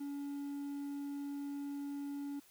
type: tone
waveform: triangle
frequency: 283.6 Hz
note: C#4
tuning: 40 cents sharp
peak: -37 dBFS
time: 0-2.4 s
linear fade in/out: 10 ms
effects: white hiss -64 dBFS RMS until 2.5 s